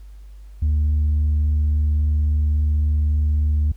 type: tone with tanh clipping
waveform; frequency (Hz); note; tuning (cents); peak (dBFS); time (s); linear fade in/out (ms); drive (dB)
sine; 75.3; D2; +44; -16; 0.62-3.72; 5; 1
effects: added 50 Hz sine -37 dBFS peak until 3.76 s + pink hiss -61 dBFS RMS until 3.76 s